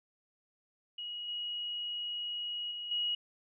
sine tone with level steps, 2900 Hz, F#7, 35 cents flat, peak -38 / -35 / -38 / -30 dBFS, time 0.98-3.15 s, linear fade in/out 5 ms, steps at 1.28 / 2.71 / 2.91 s, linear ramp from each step 5 ms, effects none

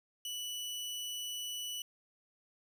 sawtooth tone, 2960 Hz, F#7, in tune, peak -35 dBFS, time 0.25-1.82 s, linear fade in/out 2 ms, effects none

